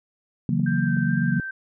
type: chord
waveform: sine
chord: F# dominant seventh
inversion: second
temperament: equal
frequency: 138.59 / 164.81 / 185 / 233.1 Hz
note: C#3 / E3 / F#3 / A#3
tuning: 0 / 0 / 0 / 0 cents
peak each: -25 dBFS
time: 0.49-1.4 s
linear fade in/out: 2 ms
type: clicks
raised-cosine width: 2 ms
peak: -31 dBFS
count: 2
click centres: 0.598 / 0.97 s
type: tone with vibrato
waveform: sine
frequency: 1568 Hz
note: G6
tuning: in tune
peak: -29 dBFS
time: 0.66-1.51 s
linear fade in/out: 5 ms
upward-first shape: square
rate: 2.3 Hz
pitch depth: 10 cents each way
effects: none